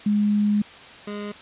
sine / 25% pulse tone pair in turn, 207.7 / 206.3 Hz, G#3 / G#3, 0 / -11 cents, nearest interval unison, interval 11 cents, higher first, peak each -17 / -26 dBFS, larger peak first, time 0.06-0.62 / 1.07-1.32 s, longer first, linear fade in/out 5 ms, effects white hiss -43 dBFS RMS until 1.41 s + resampled to 8000 Hz

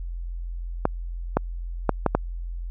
clicks, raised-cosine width 1 ms, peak -4 dBFS, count 5, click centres 0.854 / 1.37 / 1.893 / 2.063 / 2.15 s, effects added 43 Hz sine -29 dBFS peak until 2.7 s

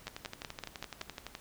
two click trains, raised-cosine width 0.2 ms, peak -21 / -23 dBFS, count 6 / 16, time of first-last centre 0.07-1.015 / 0.08-1.351 s, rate 5.29 / 11.8 Hz, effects pink hiss -56 dBFS RMS until 1.4 s

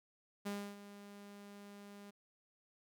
sawtooth tone with ADSR envelope, 202.6 Hz, G#3, 43 cents flat, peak -34 dBFS, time 0.45-2.11 s, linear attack 17 ms, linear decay 290 ms, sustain -14 dB, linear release 13 ms, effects none

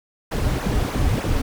brown noise with flanger, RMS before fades -21 dBFS, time 0.31-1.42 s, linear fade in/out 10 ms, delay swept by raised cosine 0.23 to 6.03 ms, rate 3.3 Hz, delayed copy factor -0.9, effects none

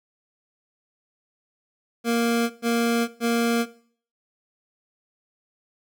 25% pulse tone bursts, 233.5 Hz, A#3, 3 cents sharp, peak -16 dBFS, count 3, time 2.04-3.66 s, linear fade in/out 50 ms, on 460 ms, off 120 ms, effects noise-tail reverb RT60 0.5 s tail -17 dB re dry

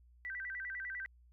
sine tone with vibrato, 1750 Hz, A6, 10 cents flat, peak -39 dBFS, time 0.25-1.06 s, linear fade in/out 0 ms, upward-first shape square, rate 10 Hz, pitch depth 200 cents each way, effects added 60 Hz sine -60 dBFS peak until 1.32 s

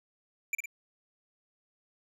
square tone with echo, 2349 Hz, D7, in tune, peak -28 dBFS, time 0.53-0.55 s, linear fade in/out 2 ms, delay 54 ms, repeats 2, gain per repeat -5 dB, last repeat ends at 0.658 s, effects low-pass 12000 Hz 12 dB/octave

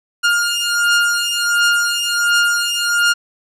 sawtooth beating tone pair, 1412 / 1413.4 Hz, F6 / F6, +19 / +20 cents, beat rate 1.4 Hz, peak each -13 dBFS, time 0.23-3.14 s, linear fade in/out 20 ms, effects low-pass 11000 Hz 12 dB/octave

